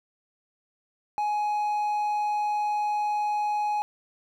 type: tone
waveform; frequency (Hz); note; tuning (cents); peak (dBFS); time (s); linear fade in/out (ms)
triangle; 837; G#5; +13; -22; 1.18-3.82; 0
effects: none